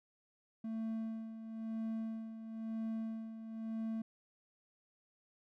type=tone with tremolo; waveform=triangle; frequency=223.2 Hz; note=A3; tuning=25 cents sharp; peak=-34 dBFS; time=0.64-4.02 s; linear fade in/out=5 ms; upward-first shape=sine; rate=1 Hz; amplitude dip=65%; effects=none